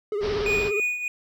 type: tone with vibrato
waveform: triangle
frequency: 413.3 Hz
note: G#4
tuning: 8 cents flat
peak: -22 dBFS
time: 0.12-0.8 s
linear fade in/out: 2 ms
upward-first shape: triangle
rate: 17 Hz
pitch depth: 91 cents each way
type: low-pass noise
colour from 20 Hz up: pink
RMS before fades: -32 dBFS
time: 0.2-0.72 s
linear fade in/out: 50 ms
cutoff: 5600 Hz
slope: 96 dB/octave
type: tone with tremolo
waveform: triangle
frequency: 2465 Hz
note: D#7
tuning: 17 cents flat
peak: -19 dBFS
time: 0.46-1.08 s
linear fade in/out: 2 ms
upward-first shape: triangle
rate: 3.3 Hz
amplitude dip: 70%
effects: none